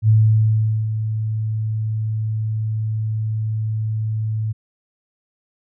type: tone with ADSR envelope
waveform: sine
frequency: 109.3 Hz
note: A2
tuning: 11 cents flat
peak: -9 dBFS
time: 0.02-4.53 s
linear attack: 64 ms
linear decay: 790 ms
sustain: -10 dB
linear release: 17 ms
effects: none